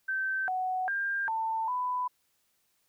sine tone with pitch steps, 1549 / 743 / 1598 / 893 / 997 Hz, G6 / F#5 / G6 / A5 / B5, -21 / +7 / +33 / +25 / +16 cents, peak -28 dBFS, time 0.08-2.08 s, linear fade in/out 10 ms, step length 400 ms, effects white hiss -73 dBFS RMS until 2.88 s

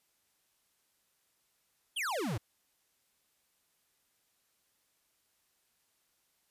square exponential sweep, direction down, 3427 to 92.5 Hz, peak -33 dBFS, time 1.96-2.38 s, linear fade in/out 10 ms, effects white hiss -75 dBFS RMS until 6.5 s + resampled to 32000 Hz

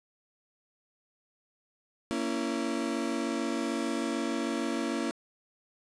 35% pulse chord, A# diminished, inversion none, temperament just, 233.1 / 279.7 / 335.6 Hz, A#3 / C#4 / E4, 0 / +16 / +31 cents, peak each -32 dBFS, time 2.11-5.11 s, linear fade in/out 0 ms, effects resampled to 22050 Hz + 10-bit

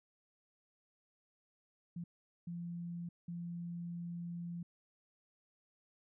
sine tone bursts at uneven times, 172 Hz, F3, 26 cents flat, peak -40 dBFS, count 3, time 1.96-2.04 / 2.47-3.09 / 3.28-4.63 s, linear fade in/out 5 ms, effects none

